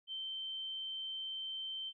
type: tone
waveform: sine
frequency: 3109 Hz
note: G7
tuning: 15 cents flat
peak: -39 dBFS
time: 0.07-1.93 s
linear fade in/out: 50 ms
effects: none